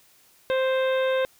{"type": "harmonic tone with a mistuned harmonic", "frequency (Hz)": 523.3, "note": "C5", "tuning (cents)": 0, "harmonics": [1, 2, 3, 4, 5, 6, 7], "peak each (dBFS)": [-21, -33, -32, -38, -38, -43, -38], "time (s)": [0.5, 1.25], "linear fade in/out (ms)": 0, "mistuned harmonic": 6, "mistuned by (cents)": 18, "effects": ["white hiss -58 dBFS RMS until 1.39 s"]}